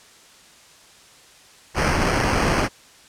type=noise with sample-and-hold; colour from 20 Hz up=pink; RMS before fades=-20 dBFS; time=1.74-2.69 s; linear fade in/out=50 ms; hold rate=3675 Hz; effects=white hiss -49 dBFS RMS until 3.08 s + low-pass 8000 Hz 12 dB/octave